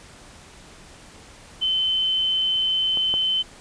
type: tone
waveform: sine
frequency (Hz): 3063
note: G7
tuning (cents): -41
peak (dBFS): -19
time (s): 1.61-3.43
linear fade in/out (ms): 20
type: clicks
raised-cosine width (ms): 1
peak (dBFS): -21 / -17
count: 2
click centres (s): 2.973 / 3.14
effects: pink hiss -46 dBFS RMS until 3.6 s + resampled to 22050 Hz